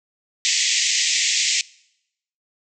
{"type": "band-pass noise", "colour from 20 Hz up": "white", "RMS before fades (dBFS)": -20, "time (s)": [0.45, 1.61], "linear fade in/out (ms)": 0, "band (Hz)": [1900, 7600], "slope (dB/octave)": 96, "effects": ["noise-tail reverb RT60 0.8 s tail -23 dB re dry"]}